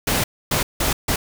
pink noise bursts at uneven times, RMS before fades -20 dBFS, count 4, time 0.07-0.24 / 0.51-0.63 / 0.8-0.93 / 1.08-1.16 s, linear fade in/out 5 ms, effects none

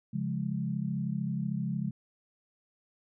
sine chord, Db major, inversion none, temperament equal, 138.59 / 174.61 / 207.7 Hz, Db3 / F3 / Ab3, 0 / 0 / 0 cents, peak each -34 dBFS, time 0.13-1.91 s, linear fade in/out 10 ms, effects none

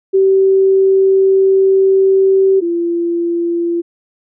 sine tone pair in turn, 385.1 / 341.6 Hz, G4 / F4, -31 / -38 cents, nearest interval major second, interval 207 cents, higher first, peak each -7 / -13 dBFS, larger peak first, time 0.13-2.61 / 2.61-3.82 s, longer first, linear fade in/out 20 ms, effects none

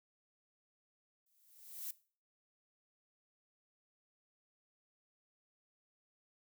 violet noise with exponential growth, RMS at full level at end -40 dBFS, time 1.26-1.91 s, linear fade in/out 5 ms, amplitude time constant 140 ms, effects noise-tail reverb RT60 0.4 s tail -19 dB re dry

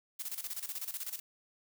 blue noise with tremolo, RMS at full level -38 dBFS, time 0.19-1.2 s, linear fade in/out 10 ms, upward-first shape square, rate 16 Hz, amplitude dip 75%, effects none

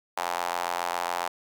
sawtooth tone with high-pass filter, 87.31 Hz, F2, in tune, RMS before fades -30 dBFS, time 0.17-1.28 s, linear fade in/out 5 ms, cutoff 830 Hz, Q 2.8, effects none

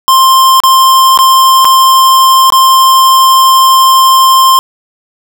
square tone with dropouts, 1052 Hz, C6, 9 cents sharp, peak -3 dBFS, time 0.08-4.59 s, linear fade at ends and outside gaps 0 ms, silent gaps 0.602-0.636 / 1.175-1.189 / 1.646-1.652 / 2.502-2.523 s, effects 7-bit

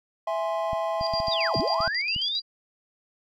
triangle chord, E augmented, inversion none, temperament equal, 659.3 / 830.6 / 1046.5 Hz, E5 / G#5 / B#5, 0 / 0 / 0 cents, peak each -25 / -30 / -30 dBFS, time 0.27-1.88 s, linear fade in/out 5 ms
clicks, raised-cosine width 5 ms, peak -24 dBFS, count 9, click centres 0.732 / 1.011 / 1.138 / 1.202 / 1.283 / 1.599 / 1.805 / 1.877 / 2.163 s
sine tone with tremolo, 4773 Hz, D8, 27 cents sharp, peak -27 dBFS, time 1-2.42 s, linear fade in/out 50 ms, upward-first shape square, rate 7.4 Hz, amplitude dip 80%
sine linear two-way sweep, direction down then up, 4018 to 89 to 4018 Hz, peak -26 dBFS, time 1.31-2.4 s, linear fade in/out 10 ms, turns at 1.57 s
effects none

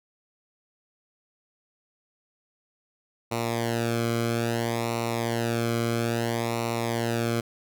sawtooth tone with flanger, 116.54 Hz, A#2, in tune, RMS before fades -27 dBFS, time 3.31-7.41 s, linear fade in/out 10 ms, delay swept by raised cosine 0.61 to 1.11 ms, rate 0.6 Hz, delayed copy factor -0.8, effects none

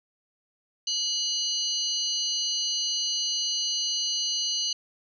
sine tone cluster, 2929 / 4149 / 4629 / 6140 Hz, F#7 / C8 / D8 / G8, -18 / -15 / -26 / -37 cents, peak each -31 dBFS, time 0.87-4.73 s, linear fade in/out 5 ms, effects none

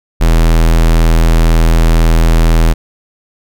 square tone, 41 Hz, E1, 9 cents flat, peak -6 dBFS, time 0.2-2.74 s, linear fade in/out 20 ms, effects none

